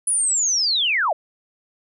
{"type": "linear sweep", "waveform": "sine", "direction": "down", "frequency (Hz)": [10050, 554.4], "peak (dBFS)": -17, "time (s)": [0.07, 1.13], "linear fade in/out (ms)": 5, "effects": []}